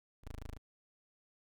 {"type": "tone", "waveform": "15% pulse", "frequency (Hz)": 26.79, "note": "A0", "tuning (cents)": -45, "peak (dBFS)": -38, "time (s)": [0.23, 0.58], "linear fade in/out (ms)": 20, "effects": []}